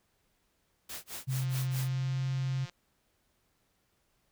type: noise with tremolo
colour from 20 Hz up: white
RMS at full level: -40 dBFS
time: 0.89-1.92 s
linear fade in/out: 5 ms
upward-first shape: sine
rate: 4.7 Hz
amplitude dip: 100%
type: tone with pitch glide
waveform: sine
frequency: 130.81 to 133.1 Hz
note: C3 to C3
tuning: 0 to +30 cents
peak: -29 dBFS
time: 1.27-2.66 s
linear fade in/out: 20 ms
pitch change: +30 cents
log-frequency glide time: 1.8-2.19 s
type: click train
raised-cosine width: 0.2 ms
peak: -31 dBFS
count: 227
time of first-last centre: 1.42-2.697 s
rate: 177 Hz
effects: pink hiss -74 dBFS RMS until 4.31 s

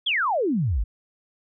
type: exponential sweep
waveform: sine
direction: down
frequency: 3520 to 44.4 Hz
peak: -20 dBFS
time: 0.06-0.84 s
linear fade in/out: 10 ms
effects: none

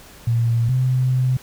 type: tone pair in turn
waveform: sine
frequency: 116.54 / 128.27 Hz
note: A#2 / C3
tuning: 0 / -34 cents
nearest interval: major second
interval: 166 cents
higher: second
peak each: -15 dBFS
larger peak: neither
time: 0.27-0.69 / 0.69-1.37 s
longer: second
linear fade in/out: 5 ms
effects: pink hiss -44 dBFS RMS until 1.42 s

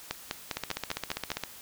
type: two click trains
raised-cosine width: 0.2 ms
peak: -13 / -14 dBFS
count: 7 / 14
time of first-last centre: 0.11-1.317 / 0.57-1.437 s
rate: 4.97 / 15 Hz
effects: white hiss -48 dBFS RMS until 1.61 s

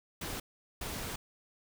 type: noise bursts at uneven times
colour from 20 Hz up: pink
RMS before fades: -39 dBFS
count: 2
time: 0.21-0.4 / 0.81-1.16 s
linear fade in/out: 5 ms
effects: none

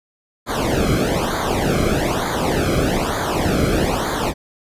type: noise with flanger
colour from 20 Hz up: brown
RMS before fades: -19 dBFS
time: 0.46-4.34 s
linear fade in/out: 50 ms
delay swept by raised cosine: 0.36 to 1.11 ms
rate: 1.1 Hz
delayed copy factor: -0.95
effects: resampled to 32000 Hz

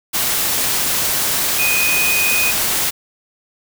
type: tone in noise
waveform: sine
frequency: 2489 Hz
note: D#7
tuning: in tune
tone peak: -16 dBFS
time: 1.58-2.52 s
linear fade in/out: 20 ms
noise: white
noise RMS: -18 dBFS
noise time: 0.13-2.91 s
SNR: -1 dB
effects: none

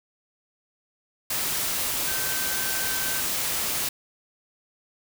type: tone in noise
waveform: sine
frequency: 1546 Hz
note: G6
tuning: 24 cents flat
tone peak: -34 dBFS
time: 2.07-3.21 s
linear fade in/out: 5 ms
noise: white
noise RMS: -27 dBFS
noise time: 1.3-3.89 s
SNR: -10 dB
effects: none

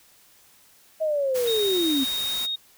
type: linear sweep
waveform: sine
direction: down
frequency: 642 to 255.6 Hz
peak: -21 dBFS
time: 1-2.05 s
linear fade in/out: 20 ms
type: noise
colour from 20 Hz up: white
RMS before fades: -34 dBFS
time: 1.34-2.47 s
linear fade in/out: 20 ms
type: tone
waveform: sine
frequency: 3729 Hz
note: A#7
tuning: in tune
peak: -25 dBFS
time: 1.47-2.56 s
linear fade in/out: 10 ms
effects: white hiss -56 dBFS RMS until 2.77 s

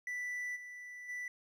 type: tone with level steps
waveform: triangle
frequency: 1975.5 Hz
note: B6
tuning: in tune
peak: -35 / -44 / -37 dBFS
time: 0.07-1.28 s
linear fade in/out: 2 ms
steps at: 0.55 / 1.08 s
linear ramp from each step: 20 ms
effects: none

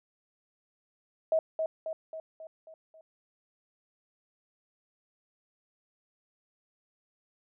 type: tone with echo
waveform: sine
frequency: 639 Hz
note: D#5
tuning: 46 cents sharp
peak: -22 dBFS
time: 1.32-1.39 s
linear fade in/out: 2 ms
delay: 270 ms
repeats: 6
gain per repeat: -5 dB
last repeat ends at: 3.01 s
effects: none

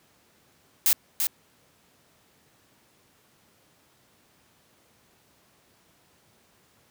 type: noise with echo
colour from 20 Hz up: blue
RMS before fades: -20 dBFS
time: 0.86-0.93 s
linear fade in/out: 0 ms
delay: 340 ms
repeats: 1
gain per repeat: -5 dB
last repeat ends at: 1.27 s
effects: pink hiss -62 dBFS RMS until 6.9 s + high-pass 100 Hz 12 dB/octave

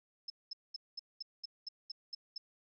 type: tone bursts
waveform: sine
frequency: 5230 Hz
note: E8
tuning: 15 cents flat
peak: -39 dBFS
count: 10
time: 0.28-2.38 s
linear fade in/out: 5 ms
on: 21 ms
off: 210 ms
effects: none

